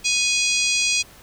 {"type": "harmonic tone with a mistuned harmonic", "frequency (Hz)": 830.6, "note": "G#5", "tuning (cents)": 0, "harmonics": [3, 4, 5, 6, 7, 8, 9, 10], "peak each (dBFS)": [-22, -27, -28, -25, -26, -28, -32, -32], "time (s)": [0.04, 1.03], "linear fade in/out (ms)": 20, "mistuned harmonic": 6, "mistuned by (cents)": -71, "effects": ["pink hiss -47 dBFS RMS until 1.22 s"]}